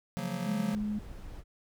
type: chord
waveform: square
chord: Gb major seventh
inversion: second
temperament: just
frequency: 138.75 / 173.43 / 185 / 231.2 Hz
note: Db3 / F3 / Gb3 / Bb3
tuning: +2 / -12 / 0 / -14 cents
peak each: -42 / -39 / -37 / -41 dBFS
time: 0.17-0.75 s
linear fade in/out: 0 ms
type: tone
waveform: sine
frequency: 210 Hz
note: G#3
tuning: 19 cents sharp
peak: -30 dBFS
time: 0.46-0.99 s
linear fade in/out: 5 ms
type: noise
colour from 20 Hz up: brown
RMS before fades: -44 dBFS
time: 0.72-1.44 s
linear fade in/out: 50 ms
effects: none

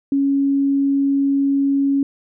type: tone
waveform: sine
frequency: 277.2 Hz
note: C#4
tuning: in tune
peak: -14 dBFS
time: 0.12-2.03 s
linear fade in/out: 2 ms
effects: none

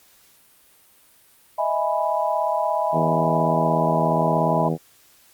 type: chord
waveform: sine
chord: E major seventh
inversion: third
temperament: equal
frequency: 622.3 / 659.3 / 830.6 / 987.8 Hz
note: D#5 / E5 / G#5 / B5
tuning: 0 / 0 / 0 / 0 cents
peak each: -25 dBFS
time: 1.58-4.69 s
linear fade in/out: 10 ms
type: harmonic tone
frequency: 80.8 Hz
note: E2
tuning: 34 cents flat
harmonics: 2 / 3 / 4 / 5 / 6 / 7 / 8 / 9 / 10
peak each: -23 / -28 / -30 / -30 / -30 / -34 / -38 / -36 / -40 dBFS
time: 2.92-4.78 s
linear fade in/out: 50 ms
effects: white hiss -55 dBFS RMS until 5.33 s + Opus 48 kbps

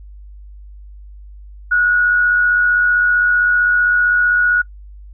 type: tone with amplitude modulation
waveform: sine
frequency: 1457 Hz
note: F#6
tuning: 27 cents flat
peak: -9 dBFS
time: 1.71-4.62 s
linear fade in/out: 10 ms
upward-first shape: sine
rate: 95.5 Hz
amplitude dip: 40%
effects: noise-tail reverb RT60 0.1 s tail -24 dB re dry + added 50 Hz sine -34 dBFS peak until 5.13 s

